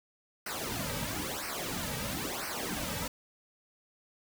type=noise with flanger; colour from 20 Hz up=pink; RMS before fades=-36 dBFS; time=0.46-3.08 s; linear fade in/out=5 ms; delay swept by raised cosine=0.28 to 2.88 ms; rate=1 Hz; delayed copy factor=-0.85; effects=none